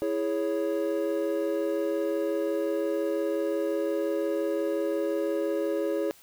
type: chord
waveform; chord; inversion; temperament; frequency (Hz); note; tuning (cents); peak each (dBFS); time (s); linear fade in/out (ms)
triangle; C# minor; first; equal; 329.6 / 415.3 / 554.4; E4 / G#4 / C#5; 0 / 0 / 0; -28; 0.02-6.11; 0
effects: white hiss -55 dBFS RMS until 6.22 s